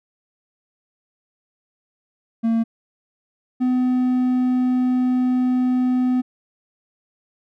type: tone pair in turn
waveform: triangle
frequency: 227.6 / 252.4 Hz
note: A#3 / B3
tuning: -41 / +38 cents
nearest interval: major second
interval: 179 cents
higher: second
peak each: -14 dBFS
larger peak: neither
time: 2.43-2.64 / 3.6-6.22 s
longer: second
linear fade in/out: 20 ms
effects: none